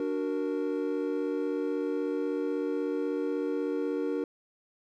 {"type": "chord", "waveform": "triangle", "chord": "D augmented", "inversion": "none", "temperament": "equal", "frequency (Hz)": [293.7, 370, 466.2], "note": ["D4", "F#4", "A#4"], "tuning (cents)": [0, 0, 0], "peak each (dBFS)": [-30, -32, -30], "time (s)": [0, 4.24], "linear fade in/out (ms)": 2, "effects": []}